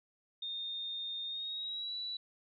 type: tone with pitch glide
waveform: sine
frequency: 3656 to 3941 Hz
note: A#7 to B7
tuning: -34 to -4 cents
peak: -37 dBFS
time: 0.42-2.17 s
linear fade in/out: 5 ms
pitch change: +130 cents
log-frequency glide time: 1.25-1.95 s
effects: none